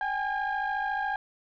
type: tone cluster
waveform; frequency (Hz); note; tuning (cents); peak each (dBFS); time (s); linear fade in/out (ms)
sine; 779 / 833 / 1621; G5 / G#5 / G#6; -11 / +5 / -42; -30; 0.01-1.16; 2
effects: tanh soft clip ceiling -23 dBFS